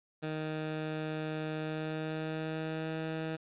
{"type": "tone with pitch glide", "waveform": "15% pulse", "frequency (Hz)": [155.7, 159.52], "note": ["D#3", "D#3"], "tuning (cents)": [2, 43], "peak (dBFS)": -28, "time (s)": [0.22, 3.37], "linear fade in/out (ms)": 20, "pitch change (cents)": 41, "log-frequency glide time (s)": [1.58, 2.98], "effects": ["resampled to 8000 Hz", "10-bit"]}